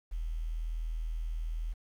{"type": "tone", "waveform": "sine", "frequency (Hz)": 40.47, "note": "E1", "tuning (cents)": -31, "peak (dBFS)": -32, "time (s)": [0.11, 1.74], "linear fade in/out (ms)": 20, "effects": ["10-bit"]}